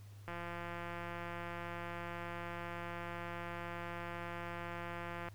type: click train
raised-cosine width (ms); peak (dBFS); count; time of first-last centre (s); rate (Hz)
0.5; -29; 862; 0.28-5.286; 172
effects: added 102 Hz sine -51 dBFS peak until 5.34 s + pink hiss -65 dBFS RMS until 5.34 s